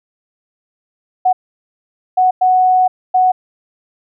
sine tone bursts at uneven times, 740 Hz, F#5, in tune, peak -8 dBFS, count 4, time 1.25-1.33 / 2.17-2.31 / 2.41-2.88 / 3.14-3.32 s, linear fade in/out 10 ms, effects none

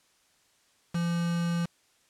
triangle tone with quantisation, 170.8 Hz, F3, 38 cents flat, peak -24 dBFS, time 0.94-1.66 s, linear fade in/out 10 ms, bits 6, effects white hiss -66 dBFS RMS until 2.09 s + low-pass 9000 Hz 12 dB/octave

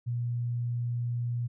sine tone, 120 Hz, B2, 49 cents flat, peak -28 dBFS, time 0.06-1.48 s, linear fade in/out 20 ms, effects none

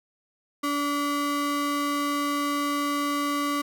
square ring-modulated tone, 432.2 Hz, A4, 31 cents flat, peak -22 dBFS, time 0.63-3.62 s, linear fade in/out 10 ms, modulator 720 Hz, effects none

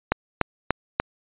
click train, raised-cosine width 0.5 ms, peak -3 dBFS, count 4, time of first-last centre 0.12-1 s, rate 3.41 Hz, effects resampled to 8000 Hz

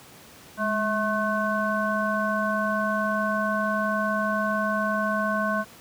harmonic tone with a mistuned harmonic, 216.1 Hz, A3, 31 cents flat, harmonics 1 / 3 / 5 / 7, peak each -28 / -28 / -28 / -28 dBFS, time 0.57-5.65 s, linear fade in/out 50 ms, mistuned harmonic 1, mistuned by -67 cents, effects pink hiss -48 dBFS RMS until 5.8 s + high-pass 100 Hz 12 dB/octave

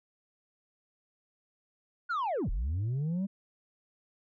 sine linear two-way sweep, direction down then up, 1480 to 33.28 to 201.3 Hz, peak -26 dBFS, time 2.09-3.27 s, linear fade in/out 20 ms, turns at 2.5 s, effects tanh soft clip ceiling -28 dBFS

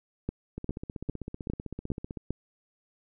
two click trains, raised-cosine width 3 ms, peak -23 / -17 dBFS, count 26 / 6, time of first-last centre 0.58-2.172 / 0.29-2.306 s, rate 15.7 / 2.48 Hz, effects none

